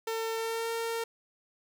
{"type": "tone with pitch glide", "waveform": "sawtooth", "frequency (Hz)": [450, 458.4], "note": ["A4", "A#4"], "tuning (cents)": [39, -29], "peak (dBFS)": -27, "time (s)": [0.07, 1.04], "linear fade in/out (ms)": 5, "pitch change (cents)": 32, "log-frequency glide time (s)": [0.34, 0.7], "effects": []}